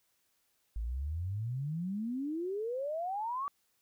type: exponential sweep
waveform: sine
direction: up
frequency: 51.91 to 1163 Hz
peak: -33 dBFS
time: 0.76-3.48 s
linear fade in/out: 0 ms
effects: white hiss -75 dBFS RMS until 3.81 s